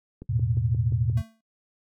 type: click train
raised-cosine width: 3 ms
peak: -26 dBFS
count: 6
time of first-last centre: 0.22-1.099 s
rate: 5.69 Hz
type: chord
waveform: sine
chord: E suspended fourth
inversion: none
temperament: just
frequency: 82.41 / 109.88 / 123.61 Hz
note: E2 / A2 / B2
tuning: 0 / -2 / +2 cents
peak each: -30 / -25 / -25 dBFS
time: 0.29-1.22 s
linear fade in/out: 10 ms
type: tone with exponential decay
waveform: square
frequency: 223.4 Hz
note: A3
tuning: 27 cents sharp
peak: -34 dBFS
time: 1.17-1.41 s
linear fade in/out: 5 ms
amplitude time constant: 52 ms
effects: noise-tail reverb RT60 0.1 s tail -20 dB re dry